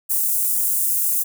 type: high-pass noise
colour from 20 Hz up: white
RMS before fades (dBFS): -20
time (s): 0.09-1.24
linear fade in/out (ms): 20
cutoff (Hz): 8400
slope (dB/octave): 24
effects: none